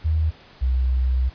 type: tone pair in turn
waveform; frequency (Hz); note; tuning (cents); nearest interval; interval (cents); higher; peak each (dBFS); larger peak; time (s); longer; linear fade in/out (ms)
sine; 78.8 / 63.74; D#2 / C2; +23 / -45; major third; 368; first; -17; neither; 0.04-0.31 / 0.61-1.3; second; 20
effects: pink hiss -48 dBFS RMS until 1.34 s + resampled to 11025 Hz